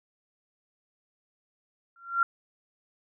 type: tone with exponential growth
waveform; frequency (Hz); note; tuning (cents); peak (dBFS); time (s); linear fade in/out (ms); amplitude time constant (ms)
sine; 1376; F6; -26; -17; 1.96-2.23; 2; 57
effects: none